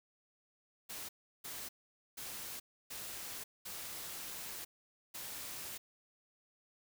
white noise bursts at uneven times, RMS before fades -45 dBFS, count 6, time 0.89-1.09 / 1.44-1.69 / 2.17-2.6 / 2.9-3.44 / 3.65-4.65 / 5.14-5.78 s, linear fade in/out 10 ms, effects none

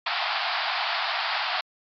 pink band-pass noise, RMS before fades -27 dBFS, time 0.06-1.61 s, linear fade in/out 5 ms, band 660 to 4900 Hz, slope 96 dB/octave, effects MP3 96 kbps

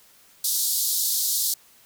white band-pass noise, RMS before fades -24 dBFS, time 0.44-1.54 s, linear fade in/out 5 ms, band 3800 to 16000 Hz, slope 48 dB/octave, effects white hiss -55 dBFS RMS until 1.85 s

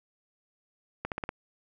accelerating click train, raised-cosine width 0.5 ms, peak -17 dBFS, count 5, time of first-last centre 1.05-1.291 s, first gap 68 ms, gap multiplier 0.92, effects none

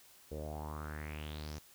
sawtooth tone with low-pass filter sweep, 75.9 Hz, D#2, 42 cents flat, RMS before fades -43 dBFS, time 0.31-1.59 s, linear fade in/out 10 ms, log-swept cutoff 460 to 6200 Hz, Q 5.1, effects white hiss -61 dBFS RMS until 1.74 s

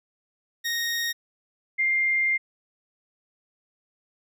20% pulse / sine tone pair in turn, 1864.7 / 2106 Hz, A#6 / C7, 0 / +11 cents, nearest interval major second, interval 211 cents, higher second, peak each -20 dBFS, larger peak neither, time 0.64-1.13 / 1.78-2.38 s, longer second, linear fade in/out 20 ms, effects none

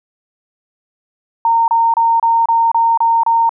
sine tone bursts, 919 Hz, A#5, 25 cents flat, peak -9 dBFS, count 8, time 1.45-3.493 s, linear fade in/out 2 ms, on 230 ms, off 29 ms, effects none

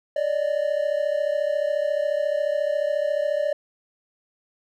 triangle tone pair together, 574.8 / 609 Hz, D5 / D#5, -37 / -37 cents, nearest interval minor second, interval 100 cents, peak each -22 dBFS, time 0.16-3.53 s, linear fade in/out 5 ms, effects none

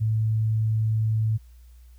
sine tone, 110 Hz, A2, in tune, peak -20 dBFS, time 0-1.38 s, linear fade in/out 20 ms, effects added 60 Hz sine -46 dBFS peak until 1.98 s + white hiss -65 dBFS RMS until 1.98 s

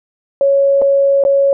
sine tone with dropouts, 554.4 Hz, C#5, in tune, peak -8 dBFS, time 0.41-1.53 s, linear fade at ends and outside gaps 1 ms, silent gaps 0.816-0.82 / 1.238-1.25 s, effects none

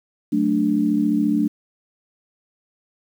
sine chord, D major, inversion first, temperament equal, 185 / 220 / 293.7 Hz, F#3 / A3 / D4, 0 / 0 / 0 cents, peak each -25 / -20 / -19 dBFS, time 0.32-1.48 s, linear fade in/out 10 ms, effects 8-bit

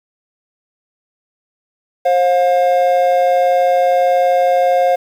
triangle tone pair together, 533 / 711.5 Hz, C5 / F5, +32 / +32 cents, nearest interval perfect fourth, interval 500 cents, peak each -11 dBFS, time 2.05-4.96 s, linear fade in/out 10 ms, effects 7-bit

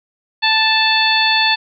harmonic tone, 880 Hz, A5, in tune, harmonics 1 / 2 / 3 / 4 / 5, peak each -18 / -18 / -18 / -18 / -18 dBFS, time 0.42-1.56 s, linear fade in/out 20 ms, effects none

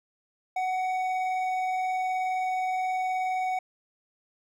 triangle tone pair together, 744 / 2251 Hz, F#5 / C#7, +9 / +26 cents, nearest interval octave + perfect fifth, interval 1917 cents, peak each -24 / -36 dBFS, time 0.56-3.59 s, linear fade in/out 5 ms, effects none

